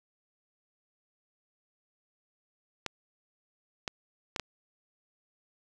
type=clicks; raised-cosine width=0.2 ms; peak=-15 dBFS; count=4; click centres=2.863 / 3.878 / 4.362 / 4.397 s; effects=none

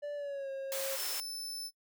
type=tone with pitch glide; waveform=triangle; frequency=583 to 540.8 Hz; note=D5 to C#5; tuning=-13 to -43 cents; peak=-34 dBFS; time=0.02-0.97 s; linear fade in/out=20 ms; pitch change=-130 cents; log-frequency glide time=0.15-0.5 s
type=high-pass noise; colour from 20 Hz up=white; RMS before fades=-38 dBFS; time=0.72-1.2 s; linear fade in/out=0 ms; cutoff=370 Hz; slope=48 dB/octave
type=tone; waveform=sawtooth; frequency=5274 Hz; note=E8; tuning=in tune; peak=-36 dBFS; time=0.96-1.71 s; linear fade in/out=50 ms
effects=noise-tail reverb RT60 0.1 s tail -21 dB re dry

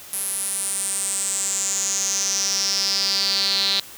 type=tone with band-pass filter sweep; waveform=sawtooth; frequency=196 Hz; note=G3; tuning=in tune; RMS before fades=-23 dBFS; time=0.13-3.8 s; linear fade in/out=0 ms; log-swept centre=11000 to 4000 Hz; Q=7.6; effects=white hiss -41 dBFS RMS until 3.97 s

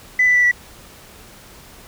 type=tone with pitch steps; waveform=sine; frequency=2000 / 1983.9 / 1967.9 / 1952.1 Hz; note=B6 / B6 / B6 / B6; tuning=+21 / +7 / -7 / -21 cents; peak=-10 dBFS; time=0.19-0.514 s; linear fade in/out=5 ms; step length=81 ms; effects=tanh soft clip ceiling -7 dBFS + pink hiss -43 dBFS RMS until 1.87 s

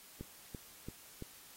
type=click train; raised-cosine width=3 ms; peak=-30 dBFS; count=4; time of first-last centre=0.21-1.224 s; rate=2.96 Hz; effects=white hiss -57 dBFS RMS until 1.56 s + AAC 48 kbps

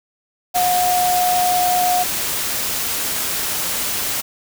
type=tone in noise; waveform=sine; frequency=722 Hz; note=F#5; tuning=43 cents flat; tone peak=-15 dBFS; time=0.54-2.04 s; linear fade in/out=20 ms; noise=white; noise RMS=-22 dBFS; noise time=0.54-4.22 s; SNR=+4 dB; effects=none

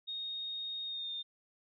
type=tone with pitch glide; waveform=sine; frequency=3718 to 3637 Hz; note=A#7 to A#7; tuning=-5 to -43 cents; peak=-37 dBFS; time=0.07-1.23 s; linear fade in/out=20 ms; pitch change=-38 cents; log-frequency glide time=0.85-1.12 s; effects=none

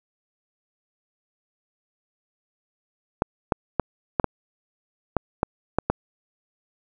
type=clicks; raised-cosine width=1 ms; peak=-5 dBFS; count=9; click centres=3.221 / 3.522 / 3.797 / 4.198 / 4.243 / 5.167 / 5.431 / 5.786 / 5.9 s; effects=none

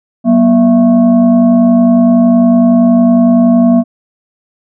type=tone with frequency modulation; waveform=sine; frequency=239.4 Hz; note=A#3; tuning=46 cents sharp; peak=-4 dBFS; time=0.24-3.84 s; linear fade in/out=50 ms; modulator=428 Hz; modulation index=0.71; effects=none

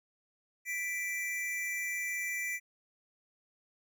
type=tone pair together; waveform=square; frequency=1981.6 / 2343 Hz; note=B6 / D7; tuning=+5 / -5 cents; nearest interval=minor third; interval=290 cents; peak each=-37 / -37 dBFS; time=0.65-2.6 s; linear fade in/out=50 ms; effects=none

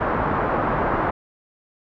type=low-pass noise; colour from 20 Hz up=white; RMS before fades=-22 dBFS; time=0-1.11 s; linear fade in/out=10 ms; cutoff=1300 Hz; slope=24 dB/octave; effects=none

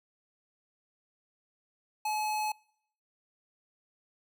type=tone; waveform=square; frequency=854 Hz; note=G#5; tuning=48 cents sharp; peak=-30 dBFS; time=2.05-2.52 s; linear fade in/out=5 ms; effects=noise-tail reverb RT60 0.7 s tail -26 dB re dry

